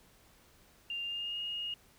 sine tone with pitch glide, 2794 to 2858 Hz, F7 to F7, 0 to +39 cents, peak -35 dBFS, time 0.9-1.74 s, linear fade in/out 2 ms, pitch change +39 cents, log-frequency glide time 1.04-1.39 s, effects pink hiss -63 dBFS RMS until 1.98 s

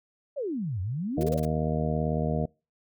sine exponential two-way sweep, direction down then up, 614 to 87.31 to 614 Hz, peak -28 dBFS, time 0.36-1.38 s, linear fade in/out 20 ms, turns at 0.81 s
harmonic tone, 78 Hz, D#2, 5 cents sharp, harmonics 1 / 2 / 3 / 4 / 5 / 6 / 7 / 8 / 9, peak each -33 / -28 / -32 / -41 / -40 / -33 / -44 / -34 / -37 dBFS, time 1.17-2.46 s, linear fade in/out 10 ms
white noise bursts, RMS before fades -43 dBFS, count 5, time 1.21-1.451 s, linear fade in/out 0 ms, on 21 ms, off 34 ms
effects noise-tail reverb RT60 0.3 s tail -26 dB re dry

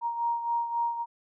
sine beating tone pair, 937 / 940.7 Hz, A#5 / A#5, +9 / +15 cents, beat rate 3.7 Hz, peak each -27 / -34 dBFS, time 0.01-1.06 s, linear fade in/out 50 ms, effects none

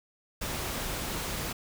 pink noise, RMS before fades -34 dBFS, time 0.41-1.53 s, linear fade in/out 10 ms, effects none

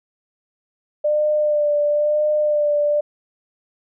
sine tone with vibrato, 596 Hz, D5, 25 cents sharp, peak -15 dBFS, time 1.04-3.01 s, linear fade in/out 10 ms, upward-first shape sine, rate 1 Hz, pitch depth 24 cents each way, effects none

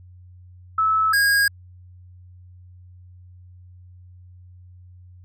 sine / square tone pair in turn, 1303 / 1634.6 Hz, E6 / G#6, -20 / -28 cents, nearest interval major third, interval 392 cents, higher second, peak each -16 dBFS, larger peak neither, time 0.78-1.13 / 1.13-1.48 s, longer neither, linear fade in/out 5 ms, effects added 90 Hz sine -43 dBFS peak until 5.24 s

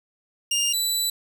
20% pulse tone pair in turn, 2815 / 3967 Hz, F7 / B7, +13 / +7 cents, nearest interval tritone, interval 594 cents, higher second, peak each -16 dBFS, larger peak neither, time 0.51-0.73 / 0.73-1.1 s, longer second, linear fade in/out 5 ms, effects none

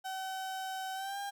35% pulse tone with pitch glide, 761 to 802.1 Hz, F#5 to G5, +48 to +40 cents, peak -35 dBFS, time 0.04-1.31 s, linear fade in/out 20 ms, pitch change +92 cents, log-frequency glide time 0.94-1.19 s, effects none

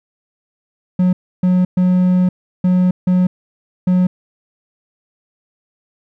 triangle tone bursts at uneven times, 182 Hz, F#3, 28 cents flat, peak -8 dBFS, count 6, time 0.99-1.13 / 1.43-1.65 / 1.77-2.29 / 2.64-2.91 / 3.07-3.27 / 3.87-4.07 s, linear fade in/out 5 ms, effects none

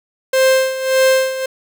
45% pulse tone with tremolo, 525 Hz, C5, 6 cents sharp, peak -9 dBFS, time 0.33-1.46 s, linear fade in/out 5 ms, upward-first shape sine, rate 1.7 Hz, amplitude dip 75%, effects none

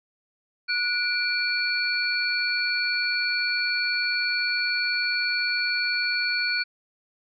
sine tone cluster, 1464 / 2353 / 4409 Hz, F#6 / D7 / C#8, -19 / +3 / -10 cents, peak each -27 dBFS, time 0.68-6.64 s, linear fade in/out 20 ms, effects none

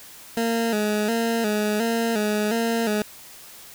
20% pulse tone with vibrato, 220 Hz, A3, in tune, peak -16 dBFS, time 0.37-3.02 s, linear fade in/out 2 ms, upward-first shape square, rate 1.4 Hz, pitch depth 76 cents each way, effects white hiss -44 dBFS RMS until 3.74 s

